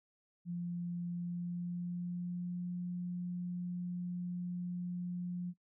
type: tone with pitch glide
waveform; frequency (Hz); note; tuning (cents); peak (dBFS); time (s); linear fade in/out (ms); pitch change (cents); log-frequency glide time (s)
sine; 174 to 177.45; F3 to F3; -6 to +28; -36; 0.45-5.54; 50; +34; 1.09-2.69
effects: noise-tail reverb RT60 0.1 s tail -22 dB re dry